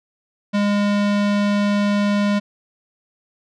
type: tone with low-pass filter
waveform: square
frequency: 204.3 Hz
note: G#3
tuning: 28 cents flat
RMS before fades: -18 dBFS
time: 0.53-2.4 s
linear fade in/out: 20 ms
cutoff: 4400 Hz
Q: 0.82
effects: none